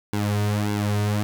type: tone with flanger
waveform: sawtooth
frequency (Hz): 103.83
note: G#2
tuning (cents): 0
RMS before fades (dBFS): -23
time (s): 0.13-1.23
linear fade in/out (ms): 0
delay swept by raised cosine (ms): 1.6 to 3.7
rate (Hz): 1.7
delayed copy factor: -0.9
effects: none